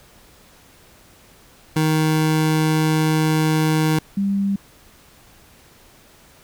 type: tone pair in turn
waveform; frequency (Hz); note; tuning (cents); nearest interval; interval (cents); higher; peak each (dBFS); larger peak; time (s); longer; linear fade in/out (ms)
25% pulse / sine; 156.5 / 198.03; D#3 / G3; +10 / +18; major third; 408; second; -12 / -17; first; 1.76-3.99 / 4.17-4.56; first; 5
effects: pink hiss -50 dBFS RMS until 6.43 s